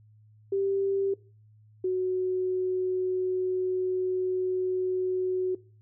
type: tone pair in turn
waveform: sine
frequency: 392 / 370 Hz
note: G4 / F#4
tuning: 0 / 0 cents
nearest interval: minor second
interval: 100 cents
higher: first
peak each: -24 dBFS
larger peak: neither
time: 0.52-1.14 / 1.84-5.55 s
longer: second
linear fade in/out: 5 ms
effects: noise-tail reverb RT60 0.4 s tail -21 dB re dry + added 107 Hz sine -54 dBFS peak until 5.81 s